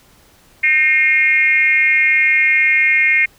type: tone with frequency modulation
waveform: sine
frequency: 2135 Hz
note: C7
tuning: 34 cents sharp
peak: -10 dBFS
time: 0.63-3.26 s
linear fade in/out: 10 ms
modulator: 294 Hz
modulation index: 0.9
effects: pink hiss -50 dBFS RMS until 3.38 s